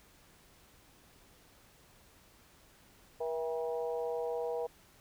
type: harmonic tone with a mistuned harmonic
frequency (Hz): 160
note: D#3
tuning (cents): +49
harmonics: 3 / 4 / 5 / 6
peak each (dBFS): -34 / -40 / -43 / -47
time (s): 3.2-4.67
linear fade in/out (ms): 10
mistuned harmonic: 4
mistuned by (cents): +44
effects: pink hiss -62 dBFS RMS until 5 s